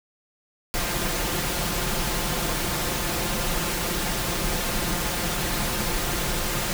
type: noise with comb filter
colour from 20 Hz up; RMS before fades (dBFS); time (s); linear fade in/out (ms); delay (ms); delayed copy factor
pink; -26; 0.74-6.73; 0; 5.7; +0.5
effects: none